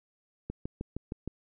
click train, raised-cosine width 3 ms, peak -22 dBFS, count 6, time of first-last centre 0.5-1.276 s, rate 6.44 Hz, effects none

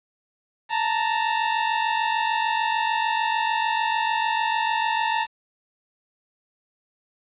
sawtooth tone pair together, 880 / 926.7 Hz, A5 / A#5, 0 / -10 cents, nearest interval minor second, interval 90 cents, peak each -20 dBFS, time 0.69-5.27 s, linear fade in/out 50 ms, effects resampled to 8000 Hz + 8-bit

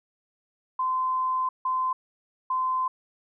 sine tone bursts at uneven times, 1031 Hz, C6, 26 cents flat, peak -23 dBFS, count 3, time 0.79-1.49 / 1.65-1.93 / 2.5-2.88 s, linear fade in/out 5 ms, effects none

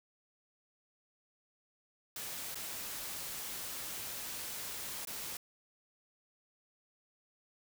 white noise with dropouts, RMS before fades -42 dBFS, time 2.16-5.37 s, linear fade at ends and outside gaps 2 ms, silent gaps 2.546-2.555 / 5.051-5.072 s, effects none

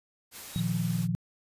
white noise, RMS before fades -43 dBFS, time 0.31-1.08 s, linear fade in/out 50 ms
triangle tone with exponential growth, 3802 Hz, A#7, 33 cents sharp, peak -34 dBFS, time 0.44-0.6 s, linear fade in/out 2 ms, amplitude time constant 34 ms
sine chord, Bb suspended fourth, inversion none, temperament equal with one note detuned, 116.54 / 154.22 / 174.61 Hz, Bb2 / Eb3 / F3, 0 / -15 / 0 cents, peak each -32 / -32 / -29 dBFS, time 0.56-1.15 s, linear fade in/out 0 ms
effects resampled to 32000 Hz

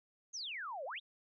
sine exponential two-way sweep, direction down then up, 6645 to 500 to 3920 Hz, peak -40 dBFS, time 0.33-1 s, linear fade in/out 20 ms, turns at 0.85 s, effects none

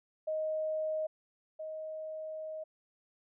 sine tone pair in turn, 625 / 627.5 Hz, D#5 / D#5, +8 / +15 cents, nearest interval unison, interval 7 cents, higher second, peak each -31 / -38 dBFS, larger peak first, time 0.27-1.07 / 1.59-2.64 s, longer second, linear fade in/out 10 ms, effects none

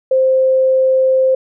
sine tone, 523.3 Hz, C5, in tune, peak -9 dBFS, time 0.11-1.35 s, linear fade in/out 5 ms, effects none

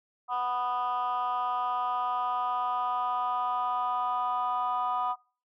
sine chord, B major, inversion second, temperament just, 740.8 / 987.8 / 1234.7 Hz, F#5 / B5 / D#6, +2 / 0 / -14 cents, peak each -30 dBFS, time 0.28-5.16 s, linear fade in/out 50 ms, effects noise-tail reverb RT60 0.4 s tail -25 dB re dry + tanh soft clip ceiling -22 dBFS

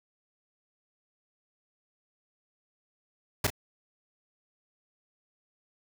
pink noise with echo, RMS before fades -25 dBFS, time 3.44-3.47 s, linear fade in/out 5 ms, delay 33 ms, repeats 1, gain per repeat -9 dB, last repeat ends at 3.503 s, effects none

